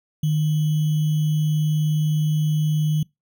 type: tone with sample-and-hold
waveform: sine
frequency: 153.2 Hz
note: D#3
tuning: 27 cents flat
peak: -17 dBFS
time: 0.23-3.03 s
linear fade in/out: 5 ms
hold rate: 3150 Hz
effects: noise-tail reverb RT60 0.2 s tail -25 dB re dry